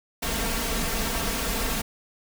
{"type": "noise with comb filter", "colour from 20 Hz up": "pink", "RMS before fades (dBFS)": -27, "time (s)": [0.22, 1.82], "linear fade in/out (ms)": 10, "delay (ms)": 4.4, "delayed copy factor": 0.7, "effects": []}